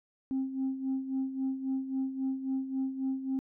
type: tone with tremolo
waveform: sine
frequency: 265.6 Hz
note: C4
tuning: 26 cents sharp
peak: -26 dBFS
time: 0.31-3.39 s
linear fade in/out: 0 ms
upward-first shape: sine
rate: 3.7 Hz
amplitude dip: 70%
effects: tanh soft clip ceiling -25 dBFS